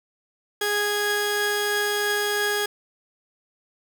sawtooth tone pair together, 413 / 1655 Hz, G#4 / G#6, -10 / -6 cents, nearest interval 2 octaves, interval 2404 cents, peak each -21 dBFS, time 0.61-2.66 s, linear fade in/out 5 ms, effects none

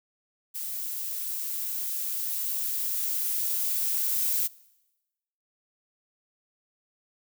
violet noise with level ramp, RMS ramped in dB -34 to -26 dBFS, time 0.54-4.48 s, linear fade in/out 20 ms, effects noise-tail reverb RT60 1.0 s tail -22 dB re dry

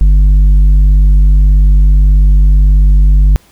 sine tone with tanh clipping, 49.16 Hz, G1, 6 cents sharp, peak -4 dBFS, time 0.01-3.36 s, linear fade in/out 0 ms, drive 6 dB, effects pink hiss -46 dBFS RMS until 3.51 s

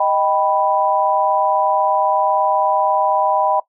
sine chord, Eb augmented, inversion none, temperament equal, 622.3 / 784 / 987.8 Hz, Eb5 / G5 / B5, 0 / 0 / 0 cents, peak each -19 / -17 / -18 dBFS, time 0-3.6 s, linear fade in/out 5 ms, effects noise-tail reverb RT60 0.1 s tail -18 dB re dry

